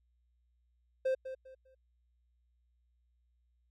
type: tone with echo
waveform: triangle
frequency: 523.3 Hz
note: C5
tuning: in tune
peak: -26 dBFS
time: 1.05-1.15 s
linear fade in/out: 10 ms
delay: 200 ms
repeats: 3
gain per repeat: -11 dB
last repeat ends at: 1.75 s
effects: added 60 Hz sine -70 dBFS peak until 3.7 s